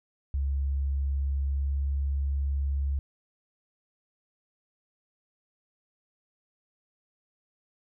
sine tone with pitch glide, 69 to 69.48 Hz, C#2 to C#2, -7 to +5 cents, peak -25 dBFS, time 0.34-2.99 s, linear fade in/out 0 ms, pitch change +12 cents, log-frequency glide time 1.49-1.75 s, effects none

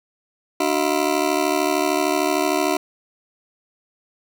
20% pulse ring-modulated tone, 334.9 Hz, E4, 27 cents sharp, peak -10 dBFS, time 0.6-2.77 s, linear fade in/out 5 ms, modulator 36.6 Hz, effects none

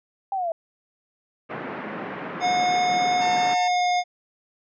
sine linear sweep, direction down, 801 to 644 Hz, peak -23 dBFS, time 0.32-0.52 s, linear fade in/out 2 ms
pink band-pass noise, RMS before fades -33 dBFS, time 1.49-3.55 s, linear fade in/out 20 ms, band 170 to 2100 Hz, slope 24 dB/octave
square tone with pitch glide, 723 to 716.8 Hz, F#5 to F5, -40 to +45 cents, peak -20 dBFS, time 2.4-4.04 s, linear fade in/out 50 ms, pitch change -15 cents, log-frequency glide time 3.52-3.87 s
sawtooth tone, 901 Hz, A5, 41 cents sharp, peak -27 dBFS, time 3.21-3.68 s, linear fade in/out 5 ms
effects resampled to 16000 Hz

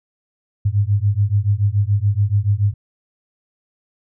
sine beating tone pair, 98.7 / 105.7 Hz, G2 / G#2, +12 / +31 cents, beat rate 7 Hz, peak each -17 dBFS, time 0.65-2.74 s, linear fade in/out 10 ms, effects none

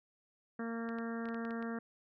harmonic tone, 230 Hz, A#3, 23 cents flat, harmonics 1 / 2 / 3 / 4 / 5 / 6 / 7 / 8, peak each -38 / -44 / -49 / -55 / -51 / -50 / -50 / -53 dBFS, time 0.59-1.79 s, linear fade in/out 5 ms
clicks, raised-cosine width 0.3 ms, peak -35 dBFS, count 8, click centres 0.89 / 0.986 / 1.256 / 1.288 / 1.345 / 1.451 / 1.508 / 1.626 s
effects none

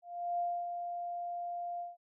sine tone with ADSR envelope, 698.5 Hz, F5, in tune, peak -30 dBFS, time 0.02-1.97 s, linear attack 370 ms, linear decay 270 ms, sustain -6 dB, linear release 170 ms, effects none

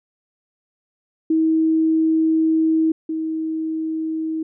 sine tone pair in turn, 320 / 318.6 Hz, D#4 / D#4, +49 / +41 cents, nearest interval unison, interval 8 cents, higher first, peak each -14 / -21 dBFS, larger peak first, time 1.3-2.92 / 3.09-4.43 s, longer first, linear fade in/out 5 ms, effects none

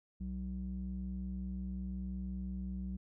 square tone with low-pass filter, 62.8 Hz, B1, 30 cents sharp, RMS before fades -40 dBFS, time 0.2-2.97 s, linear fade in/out 10 ms, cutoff 190 Hz, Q 3.5, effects none

